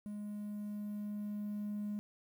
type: tone with level ramp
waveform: triangle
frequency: 207.7 Hz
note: G#3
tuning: in tune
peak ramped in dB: -38 to -33 dBFS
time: 0.06-1.99 s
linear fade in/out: 0 ms
effects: tanh soft clip ceiling -32 dBFS + 11-bit